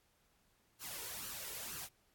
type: noise with flanger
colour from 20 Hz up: white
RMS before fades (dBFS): -45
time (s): 0.79-1.89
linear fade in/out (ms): 50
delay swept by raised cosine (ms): 0.67 to 2.17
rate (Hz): 2.1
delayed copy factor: +0.6
effects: pink hiss -74 dBFS RMS until 2.14 s + AAC 64 kbps